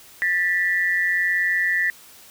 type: tone pair together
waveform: sine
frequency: 1774.8 / 1956 Hz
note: A6 / B6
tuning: +14 / -17 cents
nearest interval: major second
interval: 169 cents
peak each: -21 dBFS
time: 0.22-1.9 s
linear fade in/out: 0 ms
effects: white hiss -47 dBFS RMS until 2.3 s